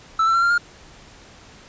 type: tone with pitch steps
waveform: triangle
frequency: 1318.5 / 1341.5 / 1365 / 1388.9 / 1413.1 Hz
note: E6 / E6 / F6 / F6 / F6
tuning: 0 / +30 / -40 / -10 / +20 cents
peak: -13 dBFS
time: 0.19-0.58 s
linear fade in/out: 5 ms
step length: 78 ms
effects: pink hiss -46 dBFS RMS until 1.68 s + resampled to 16000 Hz